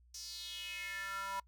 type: tone with high-pass filter sweep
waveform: square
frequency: 196 Hz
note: G3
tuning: in tune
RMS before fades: -43 dBFS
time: 0.14-1.4 s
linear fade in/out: 5 ms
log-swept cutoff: 5700 to 990 Hz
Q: 4.8
effects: noise-tail reverb RT60 0.1 s tail -25 dB re dry + added 60 Hz sine -62 dBFS peak until 1.47 s